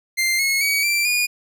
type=tone with pitch steps; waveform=sawtooth; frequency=2093 / 2176 / 2261 / 2351 / 2443 Hz; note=C7 / C#7 / C#7 / D7 / D#7; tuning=0 / -33 / +34 / +1 / -32 cents; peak=-14 dBFS; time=0.17-1.27 s; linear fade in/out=20 ms; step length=220 ms; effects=none